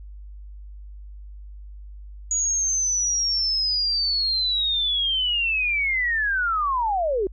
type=linear sweep; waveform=sine; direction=down; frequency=6800 to 360 Hz; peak=-20 dBFS; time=2.31-7.27 s; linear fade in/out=2 ms; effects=added 50 Hz sine -37 dBFS peak until 7.32 s